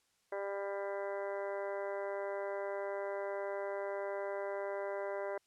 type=harmonic tone; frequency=198.8 Hz; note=G3; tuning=25 cents sharp; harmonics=2 / 3 / 4 / 5 / 6 / 7 / 8 / 9 / 10; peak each=-41 / -39 / -48 / -47 / -56 / -53 / -51 / -60 / -52 dBFS; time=0.32-5.38 s; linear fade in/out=5 ms; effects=white hiss -75 dBFS RMS until 5.46 s + low-pass 9000 Hz 12 dB/octave